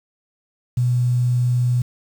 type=tone with quantisation; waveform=sine; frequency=123.1 Hz; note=B2; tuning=5 cents flat; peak=-15 dBFS; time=0.77-1.82 s; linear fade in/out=5 ms; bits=7; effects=none